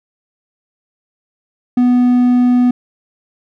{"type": "tone", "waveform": "triangle", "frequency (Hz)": 246.9, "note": "B3", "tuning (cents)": 0, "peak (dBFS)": -6, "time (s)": [1.77, 2.71], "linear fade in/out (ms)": 5, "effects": []}